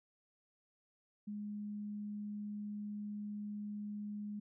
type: tone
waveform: sine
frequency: 207.7 Hz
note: G#3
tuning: in tune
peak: -40 dBFS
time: 1.27-4.4 s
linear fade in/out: 10 ms
effects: none

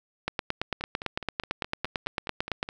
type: two click trains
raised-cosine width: 0.3 ms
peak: -11 / -20 dBFS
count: 22 / 10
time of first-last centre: 0.28-2.629 / 0.81-2.689 s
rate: 8.94 / 4.79 Hz
effects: none

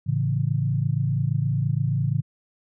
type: chord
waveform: sine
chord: A major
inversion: none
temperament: equal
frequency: 110 / 138.59 / 164.81 Hz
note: A2 / C#3 / E3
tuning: 0 / 0 / 0 cents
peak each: -25 / -23 / -28 dBFS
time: 0.06-2.22 s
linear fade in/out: 20 ms
effects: none

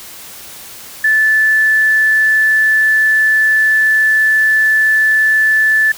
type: tone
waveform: sine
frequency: 1747 Hz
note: A6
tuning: 13 cents flat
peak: -8 dBFS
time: 1.04-5.92 s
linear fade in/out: 5 ms
effects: white hiss -33 dBFS RMS until 5.97 s

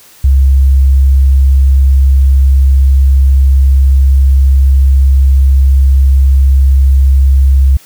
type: tone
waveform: sine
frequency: 67.3 Hz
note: C2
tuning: 49 cents sharp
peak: -3 dBFS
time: 0.24-7.77 s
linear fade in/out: 5 ms
effects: white hiss -40 dBFS RMS until 7.85 s

